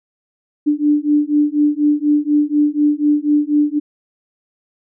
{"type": "beating tone pair", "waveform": "sine", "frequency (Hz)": [293.7, 297.8], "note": ["D4", "D4"], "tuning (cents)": [0, 24], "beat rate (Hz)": 4.1, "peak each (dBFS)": -15, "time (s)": [0.66, 3.8], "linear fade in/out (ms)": 20, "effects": []}